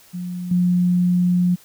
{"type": "tone with level steps", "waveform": "sine", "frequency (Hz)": 178.4, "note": "F3", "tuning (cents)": 37, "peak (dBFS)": [-25, -14], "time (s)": [0.13, 1.56], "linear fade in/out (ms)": 20, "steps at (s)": 0.51, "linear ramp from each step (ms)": 5, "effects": ["white hiss -50 dBFS RMS until 1.64 s"]}